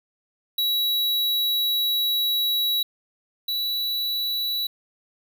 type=tone pair in turn; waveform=square; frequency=3900 / 3934 Hz; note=B7 / B7; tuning=-23 / -7 cents; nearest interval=unison; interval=16 cents; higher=second; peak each=-21 / -24 dBFS; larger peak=first; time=0.58-2.83 / 3.48-4.67 s; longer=first; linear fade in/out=5 ms; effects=9-bit